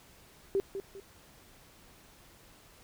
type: tone with echo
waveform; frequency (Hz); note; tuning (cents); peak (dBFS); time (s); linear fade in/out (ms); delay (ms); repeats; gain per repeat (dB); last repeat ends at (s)
sine; 392; G4; 0; -25; 0.55-0.6; 0; 200; 2; -9; 1
effects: pink hiss -58 dBFS RMS until 2.83 s